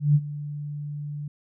sine tone with ADSR envelope, 146.83 Hz, D3, in tune, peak -13 dBFS, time 0-1.28 s, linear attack 150 ms, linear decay 48 ms, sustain -17 dB, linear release 4 ms, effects none

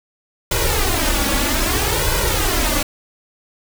pink noise with flanger, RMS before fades -18 dBFS, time 0.51-2.83 s, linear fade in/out 5 ms, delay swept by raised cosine 2 to 3.6 ms, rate 0.62 Hz, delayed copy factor +0.95, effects none

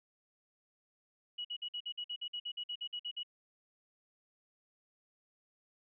sine tone bursts, 2918 Hz, F#7, 25 cents flat, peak -37 dBFS, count 16, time 1.38-3.233 s, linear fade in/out 10 ms, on 68 ms, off 51 ms, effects none

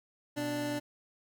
25% pulse tone pair together, 123.49 / 293.7 Hz, B2 / D4, 0 / 0 cents, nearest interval octave + minor third, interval 1500 cents, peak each -37 / -29 dBFS, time 0.36-0.8 s, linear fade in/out 20 ms, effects none

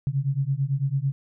sine beating tone pair, 133.1 / 142.1 Hz, C3 / C#3, +30 / +43 cents, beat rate 9 Hz, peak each -25 dBFS, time 0.07-1.12 s, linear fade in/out 0 ms, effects none

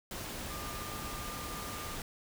sine tone in noise, 1200 Hz, D6, 37 cents sharp, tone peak -45 dBFS, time 0.5-1.95 s, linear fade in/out 2 ms, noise pink, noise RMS -41 dBFS, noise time 0.11-2.02 s, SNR -7 dB, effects none

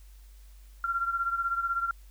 sine beating tone pair, 1372 / 1388 Hz, F6 / F6, -31 / -11 cents, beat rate 16 Hz, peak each -28 / -33 dBFS, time 0.84-1.91 s, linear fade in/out 2 ms, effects added 49 Hz sine -48 dBFS peak until 2.1 s + white hiss -63 dBFS RMS until 2.1 s

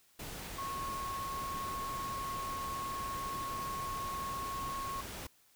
sine tone in noise, 1094 Hz, C#6, 23 cents flat, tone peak -37 dBFS, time 0.58-5.01 s, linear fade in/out 5 ms, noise pink, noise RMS -44 dBFS, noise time 0.19-5.27 s, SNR +4 dB, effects white hiss -67 dBFS RMS until 5.55 s

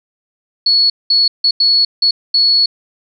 sine tone bursts at uneven times, 4386 Hz, C#8, 19 cents flat, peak -8 dBFS, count 6, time 0.66-0.9 / 1.1-1.28 / 1.44-1.51 / 1.6-1.85 / 2.02-2.11 / 2.34-2.66 s, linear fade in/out 5 ms, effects none

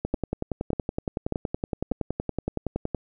two click trains, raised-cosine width 2 ms, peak -13 / -12 dBFS, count 32 / 4, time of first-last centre 0.05-2.947 / 0.14-1.915 s, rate 10.7 / 1.69 Hz, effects none

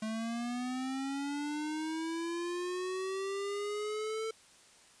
square linear sweep, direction up, 216.2 to 446.3 Hz, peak -35 dBFS, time 0.02-4.31 s, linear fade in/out 5 ms, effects white hiss -60 dBFS RMS until 5 s + resampled to 22050 Hz

